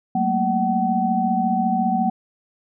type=tone cluster; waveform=sine; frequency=189.5 / 220.5 / 235 / 756 Hz; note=F#3 / A3 / A#3 / F#5; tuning=+42 / +4 / +14 / +37 cents; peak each=-24 / -26 / -24 / -20 dBFS; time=0.15-2.1 s; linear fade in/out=5 ms; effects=none